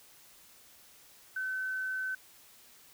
sine tone, 1524 Hz, G6, 49 cents flat, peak -32 dBFS, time 1.36-2.15 s, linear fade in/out 5 ms, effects white hiss -58 dBFS RMS until 2.93 s

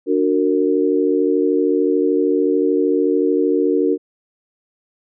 sine chord, D augmented, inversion none, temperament just, 293.7 / 367.1 / 458.9 Hz, D4 / F#4 / A#4, 0 / -14 / -27 cents, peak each -18 dBFS, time 0.06-3.98 s, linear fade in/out 50 ms, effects none

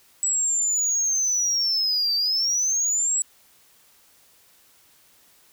sine linear two-way sweep, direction down then up, 7830 to 4608 to 7830 Hz, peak -18 dBFS, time 0.23-3.22 s, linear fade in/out 0 ms, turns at 2.15 s, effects tanh soft clip ceiling -18 dBFS + white hiss -57 dBFS RMS until 5.52 s

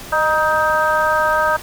harmonic tone with a mistuned harmonic, 314.1 Hz, D#4, 16 cents sharp, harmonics 2 / 3 / 4 / 5, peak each -19 / -19 / -19 / -19 dBFS, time 0.12-1.57 s, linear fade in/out 10 ms, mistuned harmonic 2, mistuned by -36 cents, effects pink hiss -34 dBFS RMS until 1.62 s

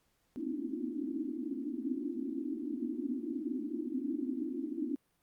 pink band-pass noise, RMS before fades -37 dBFS, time 0.36-4.96 s, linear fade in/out 0 ms, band 240 to 340 Hz, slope 96 dB/octave, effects pink hiss -75 dBFS RMS until 5.22 s + Opus 48 kbps

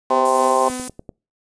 sawtooth tone with tremolo, 252.6 Hz, B3, 39 cents sharp, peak -21 dBFS, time 0.1-0.88 s, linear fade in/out 2 ms, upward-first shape triangle, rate 3.6 Hz, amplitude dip 55%
harmonic tone, 130.81 Hz, C3, in tune, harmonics 3 / 4 / 5 / 6 / 7 / 8, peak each -24 / -20 / -24 / -20 / -24 / -19 dBFS, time 0.1-0.69 s, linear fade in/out 10 ms
white high-pass noise, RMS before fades -27 dBFS, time 0.25-0.89 s, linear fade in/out 5 ms, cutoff 8500 Hz, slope 12 dB/octave
click train, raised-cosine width 2 ms, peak -21 dBFS, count 5, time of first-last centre 0.7-1.092 s, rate 10.2 Hz
effects noise-tail reverb RT60 0.3 s tail -25 dB re dry + resampled to 22050 Hz

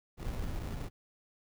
brown noise with sample-and-hold, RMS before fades -37 dBFS, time 0.17-0.9 s, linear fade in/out 50 ms, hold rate 1575 Hz, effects none

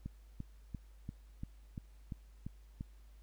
click train, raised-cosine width 5 ms, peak -29 dBFS, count 9, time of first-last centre 0.06-2.809 s, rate 2.91 Hz, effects added 51 Hz sine -55 dBFS peak until 3.22 s + pink hiss -72 dBFS RMS until 3.22 s

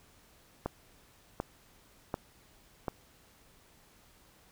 click train, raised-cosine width 1 ms, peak -18 dBFS, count 4, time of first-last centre 0.66-2.882 s, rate 1.35 Hz, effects pink hiss -62 dBFS RMS until 4.51 s

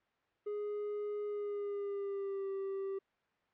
triangle tone with pitch glide, 415.3 to 389.7 Hz, G#4 to G4, 0 to -10 cents, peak -34 dBFS, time 0.46-2.99 s, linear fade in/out 10 ms, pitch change -110 cents, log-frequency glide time 1.26-2.5 s, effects white hiss -75 dBFS RMS until 3.53 s + low-pass 2000 Hz 12 dB/octave

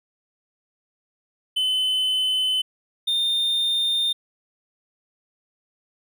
triangle tone pair in turn, 3035 / 3629 Hz, F#7 / A#7, +43 / -47 cents, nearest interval minor third, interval 310 cents, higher second, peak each -18 dBFS, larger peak neither, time 1.56-2.62 / 3.07-4.13 s, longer neither, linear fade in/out 10 ms, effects none

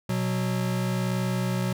square tone pair together, 123.4 / 184.61 Hz, B2 / F#3, -1 / -4 cents, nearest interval perfect fifth, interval 697 cents, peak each -28 dBFS, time 0.09-1.73 s, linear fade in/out 5 ms, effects none

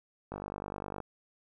click train, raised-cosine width 1 ms, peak -24 dBFS, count 35, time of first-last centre 0.32-1.003 s, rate 49.8 Hz, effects 11-bit

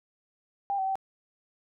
sine tone with pitch steps, 797 / 765 / 772 Hz, G5 / G5 / G5, +28 / -42 / -27 cents, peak -26 dBFS, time 0.7-0.955 s, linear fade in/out 0 ms, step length 85 ms, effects none

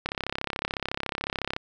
click train, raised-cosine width 0.3 ms, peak -12 dBFS, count 52, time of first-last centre 0.06-1.564 s, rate 33.9 Hz, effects none

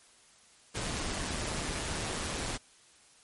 pink noise with amplitude modulation, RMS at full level -33 dBFS, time 0.74-2.58 s, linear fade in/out 20 ms, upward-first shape sine, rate 154 Hz, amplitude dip 40%, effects white hiss -60 dBFS RMS until 3.23 s + MP3 48 kbps

